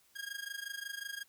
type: tone with amplitude modulation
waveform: sawtooth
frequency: 1627 Hz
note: G#6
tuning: 36 cents flat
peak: -33 dBFS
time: 0.15-1.24 s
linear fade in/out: 20 ms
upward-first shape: sine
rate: 25.5 Hz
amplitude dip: 85%
effects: white hiss -68 dBFS RMS until 1.28 s